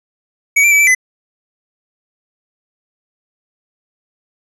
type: tone with pitch steps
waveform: square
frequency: 2260 / 2353 / 2295 / 2329 / 2020 Hz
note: C#7 / D7 / D7 / D7 / B6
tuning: +33 / +3 / -40 / -15 / +39 cents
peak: -8 dBFS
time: 0.56-0.95 s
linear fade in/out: 10 ms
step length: 78 ms
effects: low-pass 11000 Hz 12 dB/octave